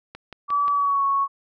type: click train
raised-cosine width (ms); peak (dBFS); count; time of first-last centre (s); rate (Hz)
0.3; -21; 4; 0.15-0.681; 5.65
type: tone with pitch glide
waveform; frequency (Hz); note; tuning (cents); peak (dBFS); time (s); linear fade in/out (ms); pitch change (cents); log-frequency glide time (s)
sine; 1149 to 1107.3; D6 to C#6; -38 to -2; -18; 0.48-1.28; 50; -64; 0.72-1.04
effects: none